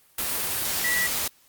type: tone in noise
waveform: sine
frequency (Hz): 1951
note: B6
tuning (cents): -22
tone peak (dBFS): -23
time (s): 0.84-1.07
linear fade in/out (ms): 5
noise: white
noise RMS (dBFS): -27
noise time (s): 0.18-1.28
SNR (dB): +1
effects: white hiss -59 dBFS RMS until 1.48 s + Opus 32 kbps